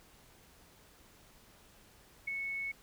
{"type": "tone with ADSR envelope", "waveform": "sine", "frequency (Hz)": 2206, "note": "C#7", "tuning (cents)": -9, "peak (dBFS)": -31, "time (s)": [2.27, 2.72], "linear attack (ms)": 11, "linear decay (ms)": 6, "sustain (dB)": -4, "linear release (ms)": 10, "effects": ["pink hiss -61 dBFS RMS until 2.82 s"]}